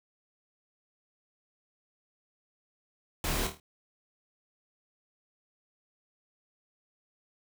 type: noise with echo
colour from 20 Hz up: pink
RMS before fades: -32 dBFS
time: 3.24-3.47 s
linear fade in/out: 2 ms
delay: 26 ms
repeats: 5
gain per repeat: -6 dB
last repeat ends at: 3.6 s
effects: none